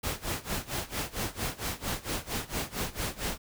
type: noise with tremolo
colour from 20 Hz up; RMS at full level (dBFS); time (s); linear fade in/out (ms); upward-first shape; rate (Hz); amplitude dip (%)
pink; -31; 0.03-3.38; 10; sine; 4.4; 90
effects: none